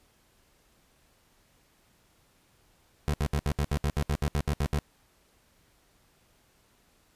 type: tone bursts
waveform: 25% pulse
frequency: 73.3 Hz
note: D2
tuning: 3 cents flat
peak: -21 dBFS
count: 14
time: 3.08-4.788 s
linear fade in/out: 0 ms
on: 57 ms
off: 70 ms
effects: pink hiss -65 dBFS RMS until 7.15 s + resampled to 32000 Hz